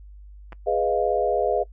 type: clicks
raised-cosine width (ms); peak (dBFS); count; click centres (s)
0.5; -26; 2; 0.523 / 0.529
type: chord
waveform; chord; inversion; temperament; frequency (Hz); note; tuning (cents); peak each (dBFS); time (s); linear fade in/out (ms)
sine; F half-diminished seventh; first; equal; 415.3 / 493.9 / 622.3 / 698.5; Ab4 / Cb5 / Eb5 / F5; 0 / 0 / 0 / 0; -25; 0.66-1.64; 20
effects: noise-tail reverb RT60 0.1 s tail -22 dB re dry + added 50 Hz sine -41 dBFS peak until 1.72 s